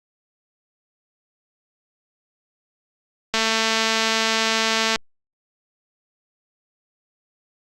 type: click train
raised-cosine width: 0.2 ms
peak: -3 dBFS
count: 362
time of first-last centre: 3.34-4.959 s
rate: 223 Hz
effects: Opus 48 kbps